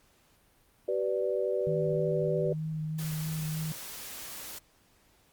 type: chord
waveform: sine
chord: G major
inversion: none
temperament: equal with one note detuned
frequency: 383.7 / 493.9 / 587.3 Hz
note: G4 / B4 / D5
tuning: -37 / 0 / 0 cents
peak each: -31 / -31 / -32 dBFS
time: 0.88-2.53 s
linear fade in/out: 5 ms
type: tone with vibrato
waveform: sine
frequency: 156.6 Hz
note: D#3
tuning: 11 cents sharp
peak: -31 dBFS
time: 1.67-3.72 s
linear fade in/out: 0 ms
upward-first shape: sine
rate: 3.2 Hz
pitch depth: 15 cents each way
type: noise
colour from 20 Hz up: white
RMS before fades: -42 dBFS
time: 2.98-4.59 s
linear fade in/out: 10 ms
effects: pink hiss -65 dBFS RMS until 5.32 s + Opus 48 kbps